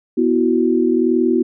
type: chord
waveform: sine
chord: B suspended fourth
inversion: none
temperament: just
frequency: 246.9 / 329.3 / 370.4 Hz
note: B3 / E4 / F#4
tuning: 0 / -2 / +2 cents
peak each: -17 dBFS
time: 0.17-1.43 s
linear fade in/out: 10 ms
effects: none

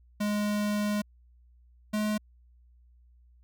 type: tone pair in turn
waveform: square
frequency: 207.9 / 212.1 Hz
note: G#3 / G#3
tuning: +2 / +37 cents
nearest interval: unison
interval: 35 cents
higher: second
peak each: -27 dBFS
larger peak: neither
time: 0.2-1.02 / 1.93-2.18 s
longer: first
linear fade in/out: 10 ms
effects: added 60 Hz sine -56 dBFS peak until 3.43 s

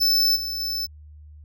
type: tone with level steps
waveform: square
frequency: 5274 Hz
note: E8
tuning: in tune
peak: -17 / -27 / -25 dBFS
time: 0-0.87 s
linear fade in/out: 20 ms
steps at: 0.35 / 0.59 s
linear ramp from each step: 20 ms
effects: added 75 Hz sine -42 dBFS peak until 1.44 s

